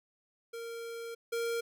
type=tone pair in turn; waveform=square; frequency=463.1 / 465.1 Hz; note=A#4 / A#4; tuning=-11 / -4 cents; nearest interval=unison; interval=7 cents; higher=second; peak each=-40 / -32 dBFS; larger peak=second; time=0.53-1.15 / 1.32-1.61 s; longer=first; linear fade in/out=10 ms; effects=none